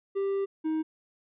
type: tone pair in turn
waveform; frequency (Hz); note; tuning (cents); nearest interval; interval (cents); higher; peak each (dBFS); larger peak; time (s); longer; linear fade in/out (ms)
triangle; 393.5 / 315.1; G4 / D#4; +7 / +22; major third; 385; first; -24; neither; 0.15-0.46 / 0.64-0.83; first; 20
effects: resampled to 8000 Hz